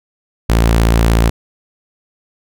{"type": "tone", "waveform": "sawtooth", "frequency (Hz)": 56.6, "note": "A1", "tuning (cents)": 50, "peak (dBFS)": -5, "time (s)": [0.49, 1.3], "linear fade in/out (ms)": 10, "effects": []}